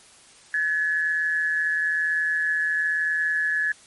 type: tone with amplitude modulation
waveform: sine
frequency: 1705 Hz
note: G#6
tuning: 45 cents sharp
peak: -18 dBFS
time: 0.54-3.72 s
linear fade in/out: 2 ms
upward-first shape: sine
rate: 161 Hz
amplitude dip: 55%
effects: white hiss -51 dBFS RMS until 3.86 s + MP3 48 kbps